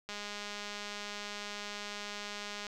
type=click train; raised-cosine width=0.2 ms; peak=-24 dBFS; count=532; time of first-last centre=0.09-2.668 s; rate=206 Hz; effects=none